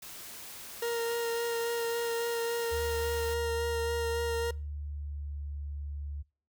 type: noise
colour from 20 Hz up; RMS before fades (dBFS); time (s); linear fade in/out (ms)
white; -45; 0.02-3.34; 5
type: tone with vibrato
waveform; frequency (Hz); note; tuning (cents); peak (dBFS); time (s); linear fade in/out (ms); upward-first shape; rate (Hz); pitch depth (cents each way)
40% pulse; 466.5; A#4; +1; -29; 0.82-4.51; 5; sine; 3.6; 13
type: tone with pitch glide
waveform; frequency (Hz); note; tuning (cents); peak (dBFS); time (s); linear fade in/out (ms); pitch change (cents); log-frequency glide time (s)
sine; 74.4 to 72.12; D2 to D2; +23 to -31; -35; 2.71-6.23; 20; -54; 3.99-5.39
effects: noise-tail reverb RT60 0.4 s tail -26 dB re dry